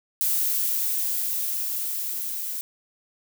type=noise with level ramp; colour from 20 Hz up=violet; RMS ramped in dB=-23 to -31 dBFS; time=0.21-2.61 s; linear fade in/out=0 ms; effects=none